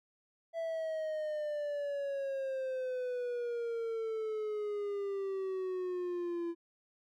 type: exponential sweep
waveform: triangle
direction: down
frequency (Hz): 665 to 337.2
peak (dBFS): -32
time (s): 0.53-6.55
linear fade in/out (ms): 50
effects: none